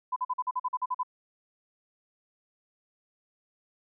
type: tone bursts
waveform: sine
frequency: 1005 Hz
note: B5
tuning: 30 cents sharp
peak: -26 dBFS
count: 11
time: 0.12-1.033 s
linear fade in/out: 10 ms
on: 43 ms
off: 44 ms
effects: none